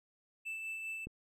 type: tone with tremolo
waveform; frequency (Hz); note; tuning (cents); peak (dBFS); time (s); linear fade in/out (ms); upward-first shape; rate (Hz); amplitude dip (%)
triangle; 2644; E7; +5; -36; 0.45-1.06; 20; sine; 5; 30
type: click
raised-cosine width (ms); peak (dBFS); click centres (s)
3; -32; 1.07
effects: none